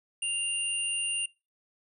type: tone pair together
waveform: sine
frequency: 2794 / 9178 Hz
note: F7 / D9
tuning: 0 / -41 cents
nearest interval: octave + major sixth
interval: 2059 cents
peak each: -30 / -32 dBFS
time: 0.22-1.26 s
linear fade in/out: 5 ms
effects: noise-tail reverb RT60 0.3 s tail -25 dB re dry